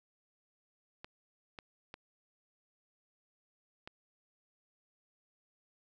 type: clicks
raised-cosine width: 0.3 ms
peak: -29 dBFS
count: 4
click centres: 1.045 / 1.588 / 1.941 / 3.875 s
effects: none